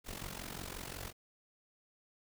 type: noise with amplitude modulation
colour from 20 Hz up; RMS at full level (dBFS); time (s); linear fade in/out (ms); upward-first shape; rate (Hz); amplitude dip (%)
pink; -41; 0.04-1.13; 50; sine; 45.6; 80
effects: none